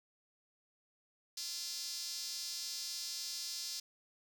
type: tone with high-pass filter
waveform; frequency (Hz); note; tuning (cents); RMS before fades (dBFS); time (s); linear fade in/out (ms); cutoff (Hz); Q
sawtooth; 343.6; F4; -28; -42; 1.37-3.8; 5; 4900; 3.4
effects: none